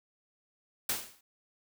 white noise with exponential decay, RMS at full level -28 dBFS, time 0.89-1.21 s, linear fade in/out 5 ms, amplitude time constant 69 ms, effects none

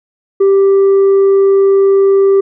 triangle tone with tanh clipping, 392 Hz, G4, in tune, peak -6 dBFS, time 0.4-2.41 s, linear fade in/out 10 ms, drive 7 dB, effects none

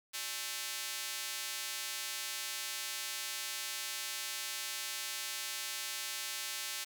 square tone with high-pass filter, 120 Hz, B2, 49 cents flat, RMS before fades -40 dBFS, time 0.13-6.85 s, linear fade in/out 20 ms, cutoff 3000 Hz, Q 0.64, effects none

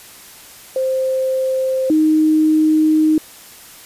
sine tone pair in turn, 523.3 / 311.2 Hz, C5 / D#4, 0 / 0 cents, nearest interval major sixth, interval 900 cents, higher first, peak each -15 / -10 dBFS, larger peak second, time 0.76-1.9 / 1.9-3.18 s, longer second, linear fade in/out 2 ms, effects white hiss -40 dBFS RMS until 3.85 s + resampled to 32000 Hz

